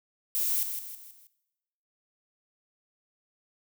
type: noise with echo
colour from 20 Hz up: violet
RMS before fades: -28 dBFS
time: 0.35-0.63 s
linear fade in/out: 0 ms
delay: 160 ms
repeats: 4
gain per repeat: -7 dB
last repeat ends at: 1.27 s
effects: noise-tail reverb RT60 1.0 s tail -19 dB re dry